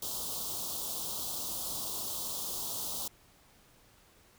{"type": "band-stop noise", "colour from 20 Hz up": "white", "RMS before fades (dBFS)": -37, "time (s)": [0.02, 3.08], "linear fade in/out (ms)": 5, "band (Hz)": [1200, 3200], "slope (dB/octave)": 48, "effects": ["pink hiss -62 dBFS RMS until 4.38 s"]}